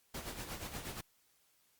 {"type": "noise with tremolo", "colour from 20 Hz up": "pink", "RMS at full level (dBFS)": -42, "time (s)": [0.14, 1.01], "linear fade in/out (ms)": 5, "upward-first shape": "sine", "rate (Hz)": 8.4, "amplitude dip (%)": 60, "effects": ["white hiss -72 dBFS RMS until 1.79 s", "Opus 48 kbps"]}